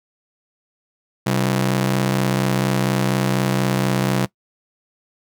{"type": "ring-modulated tone", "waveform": "sawtooth", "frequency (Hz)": 160.6, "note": "E3", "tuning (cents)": -45, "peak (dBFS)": -10, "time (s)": [1.26, 4.26], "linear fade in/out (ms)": 10, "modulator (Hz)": 32.1, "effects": ["noise-tail reverb RT60 0.1 s tail -20 dB re dry"]}